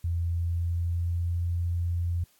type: tone with pitch glide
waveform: sine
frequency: 85 to 86.34 Hz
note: F2 to F2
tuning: -46 to -19 cents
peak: -25 dBFS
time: 0.04-2.24 s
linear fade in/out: 5 ms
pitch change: +27 cents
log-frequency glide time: 0.23-1.45 s
effects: white hiss -64 dBFS RMS until 2.39 s + AAC 64 kbps